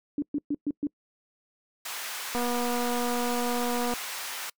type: tone bursts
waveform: sine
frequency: 290 Hz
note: D4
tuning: 22 cents flat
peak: -24 dBFS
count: 5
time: 0.18-0.87 s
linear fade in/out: 2 ms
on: 42 ms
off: 120 ms
type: high-pass noise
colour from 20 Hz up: pink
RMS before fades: -36 dBFS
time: 1.85-4.5 s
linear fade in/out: 5 ms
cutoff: 1100 Hz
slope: 12 dB/octave
type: click train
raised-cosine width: 1 ms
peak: -18 dBFS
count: 385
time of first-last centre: 2.35-3.937 s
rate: 242 Hz
effects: noise-tail reverb RT60 0.1 s tail -26 dB re dry